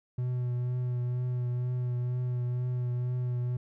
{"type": "tone with vibrato", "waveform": "triangle", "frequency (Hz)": 123.8, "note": "B2", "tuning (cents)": 5, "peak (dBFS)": -26, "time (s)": [0.18, 3.57], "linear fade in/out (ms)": 5, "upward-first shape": "triangle", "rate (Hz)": 2.1, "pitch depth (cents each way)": 23, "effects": []}